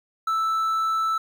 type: tone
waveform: triangle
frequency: 1318.5 Hz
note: E6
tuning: in tune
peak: -19 dBFS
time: 0.27-1.18 s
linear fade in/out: 5 ms
effects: 9-bit

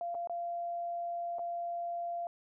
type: tone with dropouts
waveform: sine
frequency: 690 Hz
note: F5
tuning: 21 cents flat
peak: -34 dBFS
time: 0.01-2.27 s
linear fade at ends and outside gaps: 1 ms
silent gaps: 0.145-0.15 / 0.273-0.296 / 1.385-1.392 s
effects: none

